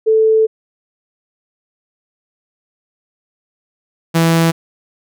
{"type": "tone pair in turn", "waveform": ["sine", "sawtooth"], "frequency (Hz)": [440, 165.11], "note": ["A4", "E3"], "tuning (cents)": [0, 3], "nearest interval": "octave + perfect fourth", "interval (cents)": 1697, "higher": "first", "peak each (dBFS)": [-8, -6], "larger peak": "second", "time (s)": [[0.06, 0.47], [4.14, 4.52]], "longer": "first", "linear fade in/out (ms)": 20, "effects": []}